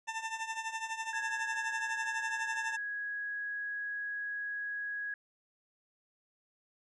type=tone with tremolo; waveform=20% pulse; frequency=894 Hz; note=A5; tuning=27 cents sharp; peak=-28 dBFS; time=0.07-2.77 s; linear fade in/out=20 ms; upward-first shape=triangle; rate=12 Hz; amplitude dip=80%
type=tone; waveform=sine; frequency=1661.2 Hz; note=G#6; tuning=in tune; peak=-35 dBFS; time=1.13-5.14 s; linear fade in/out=2 ms
effects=resampled to 22050 Hz